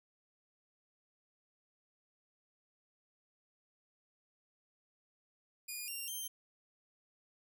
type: tone with pitch steps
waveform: 5% pulse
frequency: 2442 / 2773 / 3149 Hz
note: D#7 / F7 / G7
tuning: -33 / -13 / +7 cents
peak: -32 dBFS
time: 5.68-6.28 s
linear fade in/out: 10 ms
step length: 200 ms
effects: none